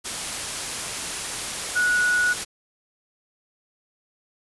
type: tone in noise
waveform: sine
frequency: 1465 Hz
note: F#6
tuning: 18 cents flat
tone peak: -18 dBFS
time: 1.75-2.34 s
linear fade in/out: 20 ms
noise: white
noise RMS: -29 dBFS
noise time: 0.04-2.45 s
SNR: +8 dB
effects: resampled to 24000 Hz